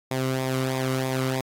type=tone with flanger; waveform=sawtooth; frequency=130.81 Hz; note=C3; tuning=in tune; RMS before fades=-26 dBFS; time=0.11-1.41 s; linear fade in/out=2 ms; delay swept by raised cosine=0.68 to 1.21 ms; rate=3.1 Hz; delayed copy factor=-0.6; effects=AAC 48 kbps